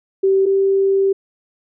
sine tone pair in turn, 386.6 / 390 Hz, G4 / G4, -24 / -9 cents, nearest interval unison, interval 15 cents, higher second, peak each -11 / -12 dBFS, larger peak first, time 0.23-0.46 / 0.46-1.13 s, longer second, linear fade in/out 10 ms, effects none

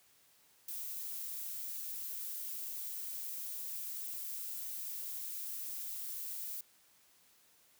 violet noise, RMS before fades -42 dBFS, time 0.68-6.61 s, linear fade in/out 5 ms, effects white hiss -67 dBFS RMS until 7.79 s + high-pass 60 Hz 12 dB/octave

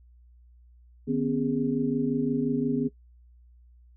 sine tone cluster, 150.8 / 246.2 / 271.9 / 411.3 Hz, D3 / B3 / C#4 / G#4, +46 / -5 / -33 / -17 cents, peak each -33 / -26 / -29 / -32 dBFS, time 1.07-2.89 s, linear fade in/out 20 ms, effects noise-tail reverb RT60 0.1 s tail -17 dB re dry + added 60 Hz sine -52 dBFS peak until 3.96 s

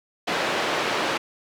pink band-pass noise, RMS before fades -25 dBFS, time 0.27-1.18 s, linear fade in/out 10 ms, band 370 to 3400 Hz, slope 12 dB/octave, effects none

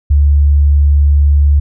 sine tone, 72.1 Hz, D2, 31 cents flat, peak -5 dBFS, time 0.1-1.6 s, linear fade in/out 10 ms, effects none

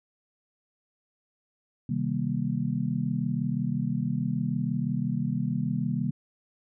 sine chord, C minor seventh, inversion none, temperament just, 130.81 / 156.98 / 196.22 / 235.5 Hz, C3 / Eb3 / G3 / Bb3, 0 / +16 / +2 / +18 cents, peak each -31 dBFS, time 1.89-6.11 s, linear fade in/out 5 ms, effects none

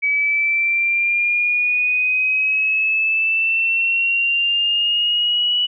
sine exponential sweep, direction up, 2278 to 2951 Hz, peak -15 dBFS, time 0.02-5.67 s, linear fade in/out 20 ms, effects none

